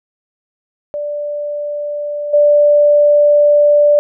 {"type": "tone with level steps", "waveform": "sine", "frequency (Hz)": 587.3, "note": "D5", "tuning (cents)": 0, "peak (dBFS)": [-18, -6], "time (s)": [0.94, 3.99], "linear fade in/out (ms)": 0, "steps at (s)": 2.33, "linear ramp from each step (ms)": 10, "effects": []}